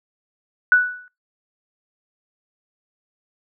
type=tone with exponential decay; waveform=sine; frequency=1480 Hz; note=F#6; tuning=in tune; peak=-7 dBFS; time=0.72-1.08 s; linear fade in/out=1 ms; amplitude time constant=78 ms; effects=noise-tail reverb RT60 0.2 s tail -22 dB re dry